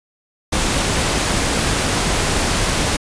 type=noise; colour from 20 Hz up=pink; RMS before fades=-18 dBFS; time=0.52-2.97 s; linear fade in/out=10 ms; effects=resampled to 22050 Hz